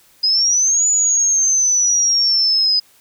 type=exponential two-way sweep; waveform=sine; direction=up then down; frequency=4977 to 6960 to 4989 Hz; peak=-12 dBFS; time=0.23-2.8 s; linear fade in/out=10 ms; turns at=0.87 s; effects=white hiss -52 dBFS RMS until 3 s